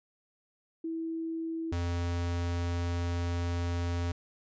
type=tone pair in turn; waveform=sine / square; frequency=326.6 / 86.51 Hz; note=E4 / F2; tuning=-16 / -16 cents; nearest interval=octave + major seventh; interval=2300 cents; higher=first; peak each=-32 / -30 dBFS; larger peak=second; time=0.84-1.72 / 1.72-4.12 s; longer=second; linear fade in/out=5 ms; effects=resampled to 16000 Hz